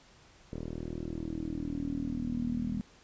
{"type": "tone with low-pass filter sweep", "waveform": "10% pulse", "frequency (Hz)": 40.17, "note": "E1", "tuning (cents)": -44, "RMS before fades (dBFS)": -35, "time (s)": [0.53, 2.81], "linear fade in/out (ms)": 0, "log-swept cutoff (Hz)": [410, 220], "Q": 8.9, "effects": ["pink hiss -59 dBFS RMS until 3.03 s", "resampled to 16000 Hz"]}